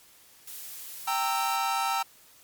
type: noise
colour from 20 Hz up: blue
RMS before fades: -41 dBFS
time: 0.47-1.56 s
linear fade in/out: 5 ms
type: chord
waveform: 45% pulse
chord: E diminished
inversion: first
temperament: equal with one note detuned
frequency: 784 / 922.7 / 1318.5 Hz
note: G5 / Bb5 / E6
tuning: 0 / -18 / 0 cents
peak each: -30 dBFS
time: 1.07-2.03 s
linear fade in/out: 10 ms
effects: white hiss -56 dBFS RMS until 2.43 s + MP3 96 kbps